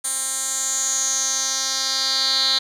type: tone with band-pass filter sweep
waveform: 10% pulse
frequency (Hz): 265.9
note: C4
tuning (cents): +28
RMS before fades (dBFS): -22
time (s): 0.04-2.59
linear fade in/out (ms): 10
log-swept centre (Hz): 8900 to 4100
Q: 5.4
effects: none